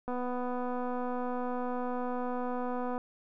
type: click train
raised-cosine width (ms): 1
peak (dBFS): -23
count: 720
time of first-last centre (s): 0.08-2.979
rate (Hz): 248
effects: none